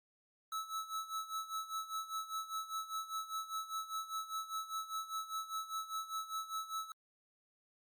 square tone with tremolo, 1304 Hz, E6, 19 cents flat, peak -37 dBFS, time 0.52-6.92 s, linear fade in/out 2 ms, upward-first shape sine, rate 5 Hz, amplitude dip 80%, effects Opus 48 kbps

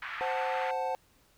white band-pass noise, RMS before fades -39 dBFS, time 0.02-0.71 s, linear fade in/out 2 ms, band 1100 to 2200 Hz, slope 24 dB/octave
triangle chord, F# diminished, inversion second, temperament equal, 523.3 / 740 / 880 Hz, C5 / F#5 / A5, 0 / 0 / 0 cents, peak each -32 dBFS, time 0.21-0.95 s, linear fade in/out 0 ms
effects pink hiss -65 dBFS RMS until 1.37 s

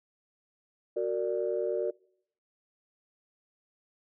sine tone cluster, 370.5 / 460.2 / 588 Hz, F#4 / A#4 / D5, +2 / -22 / +2 cents, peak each -31 / -31 / -32 dBFS, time 0.96-1.91 s, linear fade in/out 10 ms, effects noise-tail reverb RT60 0.7 s tail -25 dB re dry + tanh soft clip ceiling -18 dBFS

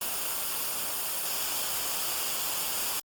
white noise with comb filter, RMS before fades -31 dBFS, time 0.01-3 s, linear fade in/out 5 ms, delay 0.5 ms, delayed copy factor -0.5, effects Opus 24 kbps

